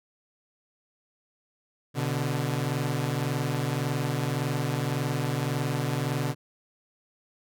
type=tone pair together; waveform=sawtooth; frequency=124.8 / 146.58 Hz; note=B2 / D3; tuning=+19 / -3 cents; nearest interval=minor third; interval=278 cents; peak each=-25 dBFS; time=1.94-6.35 s; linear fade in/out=50 ms; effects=none